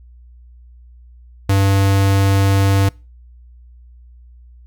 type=tone; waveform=square; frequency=98 Hz; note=G2; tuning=in tune; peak=-12 dBFS; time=1.49-2.89 s; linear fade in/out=5 ms; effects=noise-tail reverb RT60 0.3 s tail -24 dB re dry + added 60 Hz sine -40 dBFS peak until 4.66 s